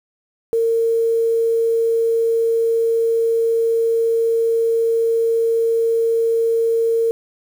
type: tone with quantisation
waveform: sine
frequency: 457.3 Hz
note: A#4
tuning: 33 cents flat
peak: -14 dBFS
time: 0.53-7.11 s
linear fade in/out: 0 ms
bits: 7
effects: none